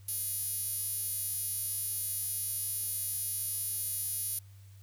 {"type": "tone with high-pass filter", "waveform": "5% pulse", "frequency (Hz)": 415.3, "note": "G#4", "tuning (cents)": 0, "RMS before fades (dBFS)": -35, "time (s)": [0.08, 4.39], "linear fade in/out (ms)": 5, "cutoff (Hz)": 9800, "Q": 3.8, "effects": ["added 98 Hz sine -50 dBFS peak until 4.82 s", "white hiss -65 dBFS RMS until 4.82 s"]}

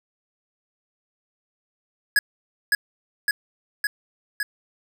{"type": "tone with echo", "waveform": "square", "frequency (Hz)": 1674, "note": "G#6", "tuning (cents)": 13, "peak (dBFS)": -15, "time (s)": [2.16, 2.19], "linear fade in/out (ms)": 2, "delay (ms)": 560, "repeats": 4, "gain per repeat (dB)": -2, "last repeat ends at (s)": 4.43, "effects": []}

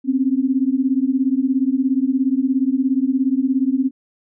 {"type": "beating tone pair", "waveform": "sine", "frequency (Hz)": [255.9, 272.9], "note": ["C4", "C#4"], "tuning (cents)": [-38, -27], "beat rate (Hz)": 17, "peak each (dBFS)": [-18, -18], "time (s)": [0.04, 3.91], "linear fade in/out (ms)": 50, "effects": []}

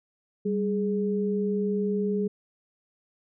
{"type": "tone pair together", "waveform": "sine", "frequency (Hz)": [196.7, 417.2], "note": ["G3", "G#4"], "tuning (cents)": [6, 8], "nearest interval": "octave + minor second", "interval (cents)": 1302, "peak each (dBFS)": [-26, -27], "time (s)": [0.45, 2.28], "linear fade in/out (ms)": 10, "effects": []}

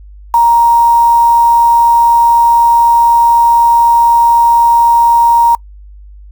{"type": "tone with quantisation", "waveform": "sine", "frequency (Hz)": 936, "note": "A#5", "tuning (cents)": 7, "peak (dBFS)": -4, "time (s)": [0.34, 5.55], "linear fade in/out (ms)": 2, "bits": 4, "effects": ["noise-tail reverb RT60 0.1 s tail -25 dB re dry", "added 50 Hz sine -31 dBFS peak until 6.31 s"]}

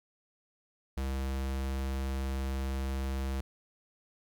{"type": "tone", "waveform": "square", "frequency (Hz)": 66.8, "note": "C2", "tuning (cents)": 36, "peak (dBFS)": -32, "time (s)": [0.97, 3.41], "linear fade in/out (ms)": 5, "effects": ["11-bit"]}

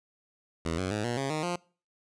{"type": "tone with pitch steps", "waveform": "10% pulse", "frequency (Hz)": [82, 93.11, 105.73, 120.06, 136.32, 154.8, 175.77], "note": ["E2", "F#2", "G#2", "B2", "C#3", "D#3", "F3"], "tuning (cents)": [-9, 11, 31, -48, -29, -9, 11], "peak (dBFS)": -21, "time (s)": [0.65, 1.56], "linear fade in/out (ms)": 5, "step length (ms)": 130, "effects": ["noise-tail reverb RT60 0.4 s tail -24 dB re dry", "resampled to 22050 Hz"]}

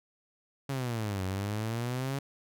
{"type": "exponential two-way sweep", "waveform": "sawtooth", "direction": "down then up", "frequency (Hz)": [140.3, 92.5, 140.3], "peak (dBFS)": -27, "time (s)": [0.69, 2.19], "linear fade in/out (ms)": 5, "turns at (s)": 1.24, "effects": []}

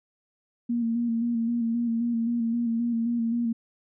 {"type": "tone with vibrato", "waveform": "sine", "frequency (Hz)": 233.1, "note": "A#3", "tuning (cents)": 0, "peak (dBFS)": -23, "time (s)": [0.69, 3.53], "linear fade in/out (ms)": 10, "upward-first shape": "square", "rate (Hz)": 3.8, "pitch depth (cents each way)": 30, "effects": []}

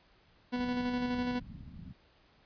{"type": "tone with tremolo", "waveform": "40% pulse", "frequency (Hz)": 246.9, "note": "B3", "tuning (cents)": 0, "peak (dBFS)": -29, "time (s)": [0.52, 1.4], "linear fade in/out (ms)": 20, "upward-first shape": "square", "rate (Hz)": 12, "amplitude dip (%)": 30}
{"type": "low-pass noise", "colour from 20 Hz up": "white", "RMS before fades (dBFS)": -47, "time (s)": [0.55, 1.93], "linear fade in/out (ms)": 10, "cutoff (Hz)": 240, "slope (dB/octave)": 48}
{"effects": ["pink hiss -65 dBFS RMS until 2.45 s", "resampled to 11025 Hz"]}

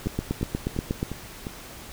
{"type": "two click trains", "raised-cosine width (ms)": 3, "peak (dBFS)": [-18, -12], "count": [5, 9], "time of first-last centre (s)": [[0.06, 1.468], [0.07, 1.029]], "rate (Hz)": [2.84, 8.34], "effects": ["pink hiss -42 dBFS RMS until 1.92 s"]}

